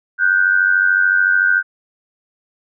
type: tone pair together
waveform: sine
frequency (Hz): 1454 / 1547.6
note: F#6 / G6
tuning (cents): -31 / -23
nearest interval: minor second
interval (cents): 108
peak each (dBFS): -14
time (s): 0.18-1.63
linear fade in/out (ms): 50
effects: none